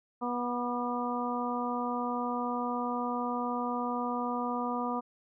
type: harmonic tone with a mistuned harmonic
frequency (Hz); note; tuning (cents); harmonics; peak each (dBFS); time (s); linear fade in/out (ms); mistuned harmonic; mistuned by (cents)
243.9; B3; -21; 1 / 2 / 3 / 4 / 5; -34 / -38 / -37 / -36 / -37; 0.21-5.01; 20; 5; -19
effects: none